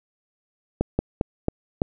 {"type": "slowing click train", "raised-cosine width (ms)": 2, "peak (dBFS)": -7, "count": 5, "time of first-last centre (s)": [0.81, 1.819], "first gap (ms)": 180, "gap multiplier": 1.23, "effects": []}